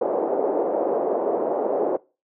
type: band-pass noise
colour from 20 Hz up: pink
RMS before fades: -23 dBFS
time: 0.01-1.97 s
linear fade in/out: 5 ms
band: 390 to 670 Hz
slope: 24 dB/octave
effects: noise-tail reverb RT60 0.3 s tail -22 dB re dry

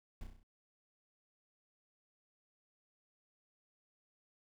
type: noise with echo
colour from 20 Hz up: brown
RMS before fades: -43 dBFS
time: 0.21-0.24 s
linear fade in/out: 2 ms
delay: 32 ms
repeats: 6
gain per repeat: -4 dB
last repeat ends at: 0.432 s
effects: none

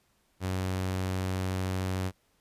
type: tone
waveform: sawtooth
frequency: 93.4 Hz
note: F#2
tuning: 17 cents sharp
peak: -25 dBFS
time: 0.4-2.12 s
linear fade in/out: 50 ms
effects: pink hiss -70 dBFS RMS until 2.4 s + resampled to 32000 Hz

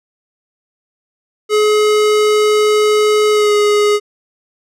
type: tone with pitch glide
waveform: square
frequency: 423.7 to 416.2 Hz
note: G#4 to G#4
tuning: +35 to +4 cents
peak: -10 dBFS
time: 1.49-4 s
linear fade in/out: 50 ms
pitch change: -31 cents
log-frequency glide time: 3.32-3.53 s
effects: low-pass 9000 Hz 12 dB/octave

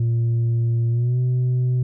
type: tone with pitch glide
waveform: sine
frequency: 116.54 to 125.63 Hz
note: A#2 to B2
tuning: 0 to +30 cents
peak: -14 dBFS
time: 0-1.83 s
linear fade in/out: 5 ms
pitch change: +130 cents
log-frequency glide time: 0.9-1.19 s
effects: tanh soft clip ceiling -16 dBFS

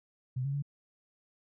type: tone with pitch steps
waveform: sine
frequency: 127.6 / 138.9 / 142.4 Hz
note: C3 / C#3 / C#3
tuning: -43 / +4 / +47 cents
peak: -30 dBFS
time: 0.36-0.624 s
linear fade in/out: 10 ms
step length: 88 ms
effects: none

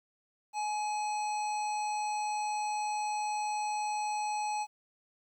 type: harmonic tone with a mistuned harmonic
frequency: 844 Hz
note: G#5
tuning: 28 cents sharp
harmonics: 1 / 3 / 5 / 7 / 9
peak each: -31 / -43 / -48 / -49 / -46 dBFS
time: 0.53-4.67 s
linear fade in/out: 50 ms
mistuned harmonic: 9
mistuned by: +64 cents
effects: 11-bit

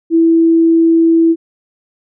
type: tone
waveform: sine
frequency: 329.6 Hz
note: E4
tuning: in tune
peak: -6 dBFS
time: 0.1-1.36 s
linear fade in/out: 50 ms
effects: none

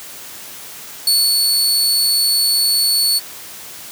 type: tone with ADSR envelope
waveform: sawtooth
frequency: 4435 Hz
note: C#8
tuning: in tune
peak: -8 dBFS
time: 1.07-3.2 s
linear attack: 3 ms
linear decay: 250 ms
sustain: -2 dB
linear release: 26 ms
effects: white hiss -34 dBFS RMS until 3.91 s + high-pass 80 Hz 12 dB/octave

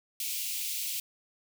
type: high-pass noise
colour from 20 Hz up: white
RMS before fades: -34 dBFS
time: 0.2-1 s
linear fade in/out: 2 ms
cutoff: 2300 Hz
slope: 48 dB/octave
effects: none

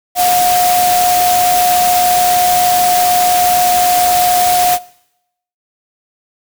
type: tone in noise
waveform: sine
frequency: 719 Hz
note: F#5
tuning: 50 cents flat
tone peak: -10 dBFS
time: 0.15-4.79 s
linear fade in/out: 50 ms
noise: white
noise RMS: -17 dBFS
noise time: 0.15-4.79 s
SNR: +4 dB
effects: noise-tail reverb RT60 0.8 s tail -21 dB re dry

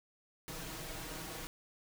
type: noise with comb filter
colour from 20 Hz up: pink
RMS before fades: -44 dBFS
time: 0.48-1.47 s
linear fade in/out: 0 ms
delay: 6.3 ms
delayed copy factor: +0.65
effects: none

